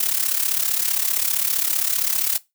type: noise with amplitude modulation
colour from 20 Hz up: blue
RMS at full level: -18 dBFS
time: 0-2.38 s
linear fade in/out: 5 ms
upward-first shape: sine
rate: 35.3 Hz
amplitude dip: 75%
effects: noise-tail reverb RT60 0.2 s tail -19 dB re dry